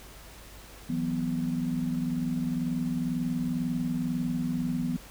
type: chord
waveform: sine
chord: E suspended second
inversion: none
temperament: equal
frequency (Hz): 164.81 / 185 / 246.9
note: E3 / F#3 / B3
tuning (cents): 0 / 0 / 0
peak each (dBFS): -32 / -34 / -29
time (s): 0.89-4.97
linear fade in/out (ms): 10
effects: added 50 Hz sine -49 dBFS peak until 5.1 s + pink hiss -49 dBFS RMS until 5.1 s